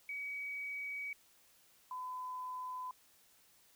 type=tone pair in turn; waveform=sine; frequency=2267 / 1009.8 Hz; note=C#7 / B5; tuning=+38 / +38 cents; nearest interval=octave + major second; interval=1400 cents; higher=first; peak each=-39 / -40 dBFS; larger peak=first; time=0.09-1.13 / 1.91-2.91 s; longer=first; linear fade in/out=2 ms; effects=white hiss -67 dBFS RMS until 3.75 s